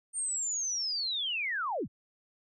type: linear sweep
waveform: sine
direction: down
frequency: 8870 to 53 Hz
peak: -30 dBFS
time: 0.13-1.88 s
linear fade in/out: 50 ms
effects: none